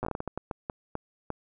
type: slowing click train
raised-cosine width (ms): 1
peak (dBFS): -18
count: 14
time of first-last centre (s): 0.03-1.303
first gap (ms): 8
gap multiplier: 1.37
effects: none